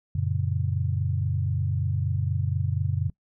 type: chord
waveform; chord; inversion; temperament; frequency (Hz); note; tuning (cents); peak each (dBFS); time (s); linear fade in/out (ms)
sine; F# major; none; equal with one note detuned; 92.5 / 116.54 / 140.93; F#2 / A#2 / C#3; 0 / 0 / +29; -26 / -29 / -28; 0.15-3.1; 5
effects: noise-tail reverb RT60 0.1 s tail -23 dB re dry